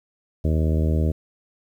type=harmonic tone; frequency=78.6 Hz; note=D#2; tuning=18 cents sharp; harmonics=1 / 2 / 3 / 4 / 5 / 6 / 7 / 8; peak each=-19 / -25 / -29 / -31 / -33 / -35 / -36 / -37 dBFS; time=0.44-1.12 s; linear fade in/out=10 ms; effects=9-bit